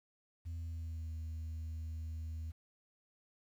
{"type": "tone with pitch glide", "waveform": "sine", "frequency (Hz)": [83.3, 80], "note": ["E2", "D#2"], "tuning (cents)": [19, 49], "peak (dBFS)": -37, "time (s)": [0.45, 2.52], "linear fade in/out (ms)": 20, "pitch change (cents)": -70, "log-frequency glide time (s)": [0.56, 1.14], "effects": ["tanh soft clip ceiling -38 dBFS", "11-bit"]}